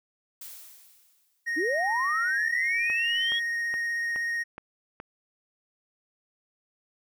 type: noise with exponential decay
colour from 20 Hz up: blue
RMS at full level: -40 dBFS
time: 0.41-1.61 s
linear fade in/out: 5 ms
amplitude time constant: 260 ms
type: tone with vibrato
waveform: triangle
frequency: 1864.7 Hz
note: A#6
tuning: in tune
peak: -25 dBFS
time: 1.46-4.44 s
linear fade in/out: 20 ms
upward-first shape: sine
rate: 16 Hz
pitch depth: 9 cents each way
type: linear sweep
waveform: sine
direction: up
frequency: 280 to 3360 Hz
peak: -26 dBFS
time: 1.56-3.4 s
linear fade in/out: 20 ms
type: click train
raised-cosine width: 0.5 ms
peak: -24 dBFS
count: 6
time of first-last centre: 2.9-5.001 s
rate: 2.38 Hz
effects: none